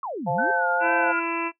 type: exponential two-way sweep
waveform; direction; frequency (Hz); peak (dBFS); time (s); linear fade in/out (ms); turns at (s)
sine; down then up; 1174.7 to 131.8 to 434.6; -28; 0.03-0.51; 2; 0.31
type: chord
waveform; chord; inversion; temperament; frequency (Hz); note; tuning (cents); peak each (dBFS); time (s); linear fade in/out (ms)
sine; F major; second; just; 523.8 / 698.5 / 873.1; C5 / F5 / A5; +2 / 0 / -14; -28 / -27 / -26; 0.26-1.13; 20
type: tone with vibrato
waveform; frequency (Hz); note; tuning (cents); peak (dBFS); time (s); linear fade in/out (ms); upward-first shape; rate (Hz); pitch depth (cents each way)
sine; 1480; F#6; 0; -23; 0.38-1.2; 10; sine; 2.2; 82
type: harmonic tone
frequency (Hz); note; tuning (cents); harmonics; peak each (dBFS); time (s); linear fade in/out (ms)
334.8; E4; +27; 1 / 2 / 3 / 4 / 5 / 6 / 7 / 8; -29 / -38 / -30 / -37 / -39 / -39 / -36 / -32; 0.8-1.52; 50
effects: noise-tail reverb RT60 0.1 s tail -17 dB re dry